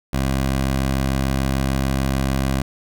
15% pulse tone, 66.8 Hz, C2, 36 cents sharp, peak -12 dBFS, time 0.13-2.62 s, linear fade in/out 5 ms, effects none

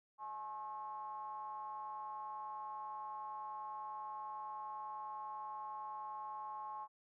triangle ring-modulated tone, 115.2 Hz, A#2, 20 cents flat, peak -38 dBFS, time 0.18-6.88 s, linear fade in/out 50 ms, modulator 965 Hz, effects none

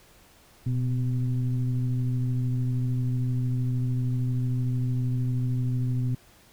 sine tone with frequency modulation, 123.47 Hz, B2, in tune, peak -23 dBFS, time 0.66-6.15 s, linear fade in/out 5 ms, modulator 130 Hz, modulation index 0.61, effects pink hiss -56 dBFS RMS until 6.52 s

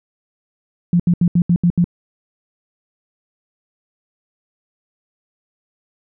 sine tone bursts, 173.9 Hz, F3, 7 cents flat, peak -10 dBFS, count 7, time 0.93-1.843 s, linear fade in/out 2 ms, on 67 ms, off 74 ms, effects none

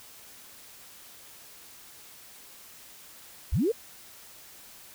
sine linear sweep, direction up, 32.98 to 493.9 Hz, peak -22 dBFS, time 3.52-3.72 s, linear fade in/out 10 ms, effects white hiss -50 dBFS RMS until 4.94 s

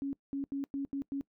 sine tone bursts at uneven times, 277.2 Hz, C#4, in tune, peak -32 dBFS, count 6, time 0.02-0.13 / 0.33-0.44 / 0.52-0.64 / 0.74-0.85 / 0.93-1.02 / 1.12-1.21 s, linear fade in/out 0 ms, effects noise-tail reverb RT60 0.1 s tail -22 dB re dry

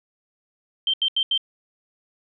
sine tone bursts, 3136 Hz, G7, in tune, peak -18 dBFS, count 4, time 0.87-1.377 s, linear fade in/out 2 ms, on 66 ms, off 81 ms, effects none

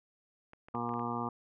clicks, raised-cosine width 0.5 ms, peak -36 dBFS, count 6, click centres 0.534 / 0.685 / 0.751 / 0.892 / 0.939 / 0.995 s
harmonic tone, 118.9 Hz, A#2, 35 cents sharp, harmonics 1 / 2 / 3 / 4 / 6 / 7 / 8 / 9 / 10, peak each -43 / -38 / -44 / -44 / -43 / -42 / -41 / -43 / -40 dBFS, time 0.74-1.29 s, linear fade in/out 5 ms
effects none

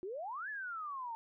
sine exponential two-way sweep, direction up then down, 349.2 to 1760 to 891 Hz, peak -39 dBFS, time 0.03-1.15 s, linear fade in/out 0 ms, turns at 0.49 s, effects none

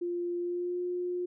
sine tone with pitch glide, 349.2 to 356.7 Hz, F4 to F4, 0 to +37 cents, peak -30 dBFS, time 0.01-1.26 s, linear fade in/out 10 ms, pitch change +37 cents, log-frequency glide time 0.38-0.81 s, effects none

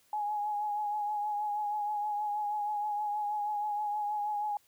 sine tone with vibrato, 835 Hz, G#5, 9 cents sharp, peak -30 dBFS, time 0.13-4.57 s, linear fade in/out 2 ms, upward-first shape triangle, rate 6.3 Hz, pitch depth 37 cents each way, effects white hiss -67 dBFS RMS until 4.67 s

